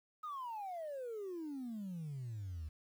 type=exponential sweep; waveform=sine; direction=down; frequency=1273 to 74 Hz; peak=-39 dBFS; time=0.23-2.69 s; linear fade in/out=10 ms; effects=tanh soft clip ceiling -39 dBFS + 11-bit